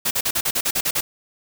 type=noise bursts; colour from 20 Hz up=white; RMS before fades=-21 dBFS; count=10; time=0.05-1.01 s; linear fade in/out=10 ms; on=60 ms; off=40 ms; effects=none